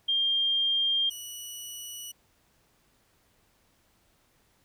sine / 15% pulse tone pair in turn, 3200 / 2940 Hz, G7 / F#7, +35 / -12 cents, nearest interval minor second, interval 147 cents, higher first, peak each -23 / -31 dBFS, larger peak first, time 0.08-1.1 / 1.1-2.12 s, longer neither, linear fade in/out 10 ms, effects pink hiss -67 dBFS RMS until 4.64 s

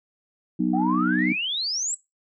sine chord, B major, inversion second, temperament just, 185.21 / 246.9 / 308.7 Hz, F#3 / B3 / D#4, +2 / 0 / -14 cents, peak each -24 dBFS, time 0.59-1.33 s, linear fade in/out 10 ms
sine exponential sweep, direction up, 723 to 7990 Hz, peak -24 dBFS, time 0.73-1.95 s, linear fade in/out 10 ms
effects noise-tail reverb RT60 0.2 s tail -18 dB re dry + tanh soft clip ceiling -8 dBFS

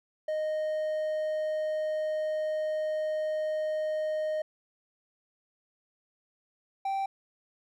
triangle tone pair in turn, 619 / 780.3 Hz, D#5 / G5, -9 / -8 cents, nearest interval major third, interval 401 cents, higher second, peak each -26 dBFS, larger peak neither, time 0.28-4.42 / 6.85-7.06 s, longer first, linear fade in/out 5 ms, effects none

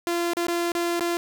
sawtooth tone with dropouts, 343.7 Hz, F4, 28 cents flat, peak -19 dBFS, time 0.07-1.17 s, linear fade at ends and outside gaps 0 ms, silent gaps 0.334-0.369 / 0.468-0.483 / 0.719-0.751 / 0.996-1.008 s, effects none

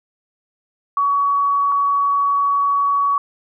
sine tone pair in turn, 1128 / 1128 Hz, C#6 / C#6, +30 / +30 cents, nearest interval unison, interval 0 cents, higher neither, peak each -14 dBFS, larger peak neither, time 0.97-1.72 / 1.72-3.18 s, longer second, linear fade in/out 2 ms, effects none

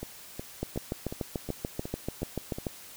two click trains, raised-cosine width 2 ms, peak -22 / -17 dBFS, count 8 / 15, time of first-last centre 0.03-2.585 / 0.63-2.668 s, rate 2.74 / 6.87 Hz, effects white hiss -48 dBFS RMS until 2.96 s

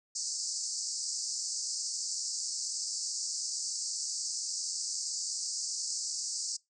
pink band-pass noise, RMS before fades -36 dBFS, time 0.15-6.57 s, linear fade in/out 10 ms, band 4600 to 8300 Hz, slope 96 dB/octave, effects noise-tail reverb RT60 0.2 s tail -24 dB re dry

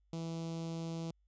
sawtooth tone with notch filter, 164.81 Hz, E3, in tune, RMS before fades -40 dBFS, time 0.13-1.11 s, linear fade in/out 2 ms, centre 1700 Hz, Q 0.6, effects added 50 Hz sine -69 dBFS peak until 1.27 s + resampled to 16000 Hz

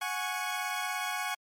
20% pulse chord, F# suspended second, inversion none, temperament equal with one note detuned, 733.6 / 830.6 / 1108.7 Hz, F#5 / G#5 / C#6, -15 / 0 / 0 cents, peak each -31 dBFS, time 0.01-1.35 s, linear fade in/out 10 ms, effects MP3 64 kbps

